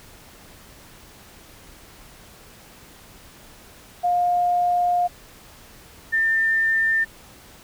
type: tone pair in turn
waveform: sine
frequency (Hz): 709 / 1797.4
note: F5 / A6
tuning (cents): +26 / +36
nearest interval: octave + major third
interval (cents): 1610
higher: second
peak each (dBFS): -17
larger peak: neither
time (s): 4.03-5.08 / 6.12-7.05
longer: first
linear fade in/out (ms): 20
effects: pink hiss -47 dBFS RMS until 7.63 s